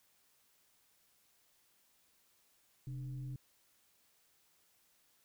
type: tone with frequency modulation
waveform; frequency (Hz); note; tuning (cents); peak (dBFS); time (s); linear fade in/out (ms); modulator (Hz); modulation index
sine; 130.81; C3; 0; -40; 2.87-3.36; 2; 167; 0.39
effects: white hiss -72 dBFS RMS until 5.24 s